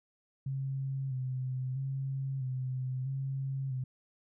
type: tone with vibrato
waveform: sine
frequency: 132 Hz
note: C3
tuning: 16 cents sharp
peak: -32 dBFS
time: 0.46-3.84 s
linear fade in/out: 5 ms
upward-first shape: square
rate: 0.77 Hz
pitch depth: 40 cents each way
effects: none